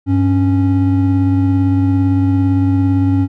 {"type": "tone pair together", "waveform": "triangle", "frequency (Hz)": [98, 276.3], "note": ["G2", "C#4"], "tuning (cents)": [0, -6], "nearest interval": "octave + tritone", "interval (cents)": 1794, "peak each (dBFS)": -11, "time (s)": [0.06, 3.28], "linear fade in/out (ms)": 50, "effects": []}